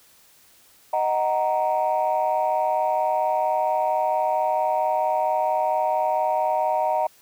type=chord; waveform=sine; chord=D# minor; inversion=none; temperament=just; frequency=622.3 / 746.7 / 933.4 Hz; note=D#5 / F#5 / A#5; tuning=0 / +16 / +2 cents; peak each=-23 dBFS; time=0.93-7.07 s; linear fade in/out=5 ms; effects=tanh soft clip ceiling -13 dBFS + white hiss -55 dBFS RMS until 7.21 s